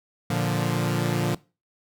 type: chord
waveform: sawtooth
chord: Bb major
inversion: none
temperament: equal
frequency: 116.54 / 146.83 / 174.61 Hz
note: Bb2 / D3 / F3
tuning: 0 / 0 / 0 cents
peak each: -23 dBFS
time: 0.3-1.35 s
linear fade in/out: 5 ms
effects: noise-tail reverb RT60 0.3 s tail -21 dB re dry